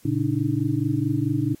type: tone cluster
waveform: sine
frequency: 114.8 / 139.3 / 288 / 312.6 Hz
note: A#2 / C#3 / D4 / D#4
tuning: -26 / +9 / -34 / +8 cents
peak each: -26 dBFS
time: 0.05-1.55 s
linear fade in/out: 5 ms
effects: white hiss -56 dBFS RMS until 1.6 s + AAC 48 kbps